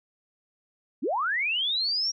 sine linear sweep, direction up, 195.1 to 5690 Hz, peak -24 dBFS, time 1.02-2.12 s, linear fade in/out 20 ms, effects none

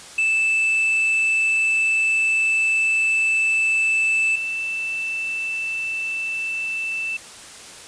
triangle / sine tone pair in turn, 2637 / 2654 Hz, E7 / E7, 0 / +11 cents, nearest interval unison, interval 11 cents, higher second, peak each -15 / -23 dBFS, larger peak first, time 0.18-4.36 / 4.36-7.17 s, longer first, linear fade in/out 5 ms, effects white hiss -40 dBFS RMS until 7.87 s + resampled to 22050 Hz

